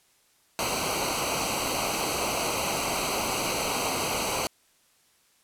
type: noise with comb filter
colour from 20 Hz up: pink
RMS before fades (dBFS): -28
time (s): 0.59-4.47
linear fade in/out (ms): 0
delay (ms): 0.57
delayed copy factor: -0.85
effects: white hiss -64 dBFS RMS until 5.43 s + low-pass 12000 Hz 12 dB/octave